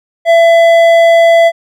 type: tone with hard clipping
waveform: triangle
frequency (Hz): 670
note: E5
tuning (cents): +28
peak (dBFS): -5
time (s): 0.25-1.52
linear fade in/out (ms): 50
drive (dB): 12
effects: none